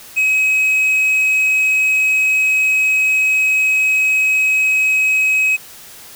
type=tone; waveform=triangle; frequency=2546 Hz; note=D#7; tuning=39 cents sharp; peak=-10 dBFS; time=0.16-5.57 s; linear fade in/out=20 ms; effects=white hiss -38 dBFS RMS until 6.15 s